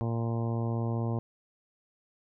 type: harmonic tone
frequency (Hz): 115.7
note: A#2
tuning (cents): -13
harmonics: 1 / 2 / 3 / 4 / 5 / 6 / 7 / 8 / 9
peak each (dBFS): -29 / -35 / -39 / -41 / -43 / -45 / -46 / -47 / -48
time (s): 0.01-1.19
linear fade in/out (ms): 0
effects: none